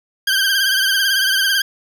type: tone with vibrato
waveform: 20% pulse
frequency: 1575 Hz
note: G6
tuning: 8 cents sharp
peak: -9 dBFS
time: 0.27-1.62 s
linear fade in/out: 5 ms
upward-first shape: triangle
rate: 18 Hz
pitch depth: 76 cents each way
effects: none